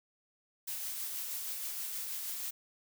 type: noise with tremolo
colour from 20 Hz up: blue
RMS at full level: -38 dBFS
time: 0.67-2.51 s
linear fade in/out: 10 ms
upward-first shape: sine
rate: 6.3 Hz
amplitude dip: 25%
effects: none